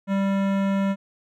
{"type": "tone with hard clipping", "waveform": "sine", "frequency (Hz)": 196, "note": "G3", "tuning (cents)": 0, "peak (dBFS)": -22, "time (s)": [0.07, 0.96], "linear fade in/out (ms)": 50, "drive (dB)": 18, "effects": []}